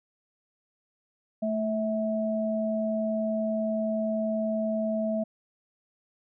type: tone pair together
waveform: sine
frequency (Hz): 220 / 649.6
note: A3 / E5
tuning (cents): 0 / -26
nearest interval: octave + perfect fifth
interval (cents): 1874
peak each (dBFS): -28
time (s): 1.42-5.24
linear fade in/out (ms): 10
effects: none